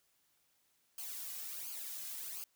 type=noise with flanger; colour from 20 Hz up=blue; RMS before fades=-44 dBFS; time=0.98-2.44 s; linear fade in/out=2 ms; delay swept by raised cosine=0.53 to 2.23 ms; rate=1.4 Hz; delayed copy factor=-0.7; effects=white hiss -75 dBFS RMS until 2.55 s